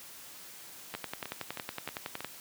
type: two click trains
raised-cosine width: 0.3 ms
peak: -22 / -19 dBFS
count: 5 / 15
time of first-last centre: 0.94-2.206 / 0.95-2.246 s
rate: 3.16 / 10.8 Hz
effects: white hiss -49 dBFS RMS until 2.4 s + high-pass 100 Hz 12 dB/octave